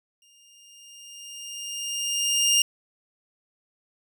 20% pulse tone with exponential growth, 2817 Hz, F7, 14 cents sharp, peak -12 dBFS, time 0.22-2.62 s, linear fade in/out 2 ms, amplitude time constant 520 ms, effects none

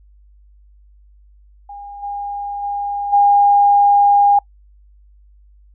sine tone with level steps, 811 Hz, G#5, 41 cents flat, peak -30 / -22 / -19 / -8 dBFS, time 1.69-4.39 s, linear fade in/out 5 ms, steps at 2.02 / 2.62 / 3.12 s, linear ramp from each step 20 ms, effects noise-tail reverb RT60 0.1 s tail -24 dB re dry + added 50 Hz sine -45 dBFS peak until 5.74 s

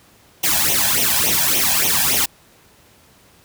white noise with flanger, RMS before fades -17 dBFS, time 0.43-2.26 s, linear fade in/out 10 ms, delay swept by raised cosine 0.32 to 1.24 ms, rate 3.5 Hz, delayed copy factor +0.8, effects pink hiss -51 dBFS RMS until 3.44 s + high-pass 60 Hz 12 dB/octave

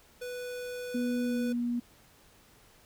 square tone, 493.9 Hz, B4, in tune, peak -37 dBFS, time 0.21-1.53 s, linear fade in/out 10 ms
sine tone with pitch glide, 243.5 to 240.1 Hz, B3 to B3, -24 to -49 cents, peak -28 dBFS, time 0.94-1.8 s, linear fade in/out 10 ms, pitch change -25 cents, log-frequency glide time 1.25-1.36 s
effects pink hiss -60 dBFS RMS until 2.85 s

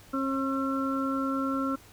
harmonic tone, 269.5 Hz, C#4, 49 cents flat, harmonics 1 / 2 / 4 / 5, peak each -28 / -36 / -39 / -32 dBFS, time 0.13-1.76 s, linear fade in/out 10 ms, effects added 99 Hz sine -58 dBFS peak until 1.92 s + pink hiss -54 dBFS RMS until 1.92 s

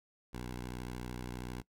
10% pulse tone with vibrato, 61.4 Hz, B1, 9 cents flat, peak -32 dBFS, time 0.33-1.62 s, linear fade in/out 10 ms, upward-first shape square, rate 13 Hz, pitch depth 46 cents each way, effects noise-tail reverb RT60 0.1 s tail -21 dB re dry

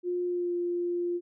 sine tone with pitch glide, 355.6 to 349.7 Hz, F4 to F4, +31 to +2 cents, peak -27 dBFS, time 0.03-1.21 s, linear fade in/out 50 ms, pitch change -29 cents, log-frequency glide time 0.25-0.54 s, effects none

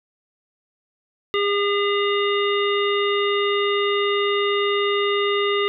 harmonic tone, 405.4 Hz, G#4, 42 cents flat, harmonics 1 / 3 / 5 / 7 / 9, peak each -20 / -25 / -27 / -28 / -30 dBFS, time 1.34-5.68 s, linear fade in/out 0 ms, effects none

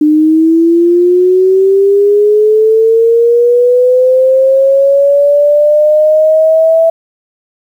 sine linear sweep, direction up, 300 to 659.3 Hz, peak -4 dBFS, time 0.01-6.9 s, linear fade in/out 5 ms, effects 7-bit

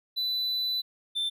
triangle tone pair in turn, 3990 / 3555 Hz, B7 / A7, +17 / +17 cents, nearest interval major second, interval 200 cents, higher first, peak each -25 dBFS, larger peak neither, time 0.16-0.82 / 1.15-1.3 s, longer first, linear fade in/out 20 ms, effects none

